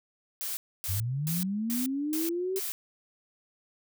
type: noise bursts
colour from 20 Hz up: blue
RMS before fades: -34 dBFS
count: 6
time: 0.41-2.72 s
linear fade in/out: 0 ms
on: 160 ms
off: 270 ms
type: linear sweep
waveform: sine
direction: up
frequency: 87.31 to 391.1 Hz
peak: -28 dBFS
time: 0.88-2.6 s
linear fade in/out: 20 ms
effects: none